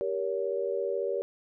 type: chord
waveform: sine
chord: G diminished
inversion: none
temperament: just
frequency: 392 / 470.4 / 564.5 Hz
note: G4 / Bb4 / Db5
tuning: 0 / +16 / +31 cents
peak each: -32 dBFS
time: 0.01-1.22 s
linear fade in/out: 0 ms
effects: none